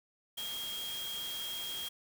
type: tone in noise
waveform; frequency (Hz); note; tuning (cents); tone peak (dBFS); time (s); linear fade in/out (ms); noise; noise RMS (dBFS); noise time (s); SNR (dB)
sine; 3247; G#7; -40; -38; 0.37-1.89; 10; white; -44; 0.37-1.89; +3
effects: none